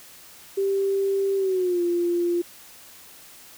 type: tone with pitch glide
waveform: sine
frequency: 392 to 347.2 Hz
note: G4 to F4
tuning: 0 to -10 cents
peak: -20 dBFS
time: 0.57-2.42 s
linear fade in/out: 10 ms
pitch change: -210 cents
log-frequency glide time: 1.36-1.82 s
effects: white hiss -47 dBFS RMS until 3.57 s